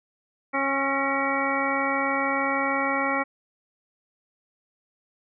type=harmonic tone with a mistuned harmonic; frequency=273.7 Hz; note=C#4; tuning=22 cents flat; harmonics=1 / 2 / 3 / 4 / 5 / 7 / 8; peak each=-30 / -30 / -30 / -30 / -30 / -30 / -30 dBFS; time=0.53-3.24 s; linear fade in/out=20 ms; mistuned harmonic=8; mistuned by=+56 cents; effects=none